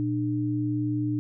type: tone pair together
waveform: sine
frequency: 119.06 / 300 Hz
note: A#2 / D4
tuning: +37 / +37 cents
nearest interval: octave + major third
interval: 1600 cents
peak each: -28 / -26 dBFS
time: 0-1.19 s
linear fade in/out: 0 ms
effects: none